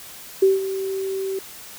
sine tone with ADSR envelope, 385.3 Hz, G4, 30 cents flat, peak -10 dBFS, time 0.42-1.39 s, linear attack 8 ms, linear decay 170 ms, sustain -13 dB, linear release 3 ms, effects white hiss -40 dBFS RMS until 1.78 s

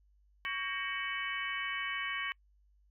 harmonic tone with a mistuned harmonic, 373.9 Hz, F#4, 18 cents sharp, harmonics 3 / 4 / 5 / 6 / 7 / 8, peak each -41 / -43 / -40 / -39 / -49 / -42 dBFS, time 0.45-2.32 s, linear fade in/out 0 ms, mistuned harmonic 4, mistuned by +120 cents, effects noise-tail reverb RT60 0.1 s tail -26 dB re dry + added 50 Hz sine -64 dBFS peak until 2.9 s

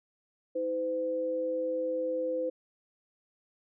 sine tone pair together, 320.2 / 510.1 Hz, D#4 / C5, +50 / -44 cents, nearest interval minor sixth, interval 806 cents, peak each -37 / -29 dBFS, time 0.55-2.5 s, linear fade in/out 10 ms, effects none

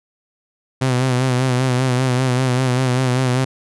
sawtooth tone with vibrato, 127.7 Hz, C3, 42 cents flat, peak -11 dBFS, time 0.81-3.45 s, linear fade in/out 10 ms, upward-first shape sine, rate 5.1 Hz, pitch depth 54 cents each way, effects resampled to 24000 Hz

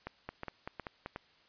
two click trains, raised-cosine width 0.5 ms, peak -24 / -24 dBFS, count 4 / 5, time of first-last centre 0.07-1.161 / 0.29-1.061 s, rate 2.75 / 5.19 Hz, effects white hiss -65 dBFS RMS until 1.48 s + resampled to 11025 Hz

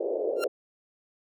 pink band-pass noise, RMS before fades -29 dBFS, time 0-0.48 s, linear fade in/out 10 ms, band 370 to 600 Hz, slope 48 dB/octave
sawtooth tone with exponential growth, 1384 Hz, F6, 16 cents flat, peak -23 dBFS, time 0.36-0.44 s, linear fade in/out 1 ms, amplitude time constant 17 ms
effects none

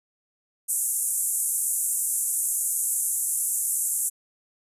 white band-pass noise, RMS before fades -26 dBFS, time 0.68-4.1 s, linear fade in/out 20 ms, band 7400 to 12000 Hz, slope 48 dB/octave, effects resampled to 32000 Hz

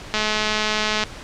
click train, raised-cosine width 0.2 ms, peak -4 dBFS, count 193, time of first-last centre 0.14-1.037 s, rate 214 Hz, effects pink hiss -37 dBFS RMS until 1.23 s + low-pass 6000 Hz 12 dB/octave

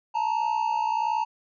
triangle tone pair together, 871 / 932.3 Hz, A5 / A#5, -18 / 0 cents, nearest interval minor second, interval 118 cents, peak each -24 dBFS, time 0.14-1.25 s, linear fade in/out 20 ms, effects resampled to 16000 Hz

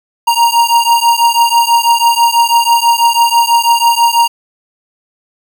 square beating tone pair, 932.3 / 938.4 Hz, A#5 / A#5, 0 / +11 cents, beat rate 6.1 Hz, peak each -11 dBFS, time 0.27-4.28 s, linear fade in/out 10 ms, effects none

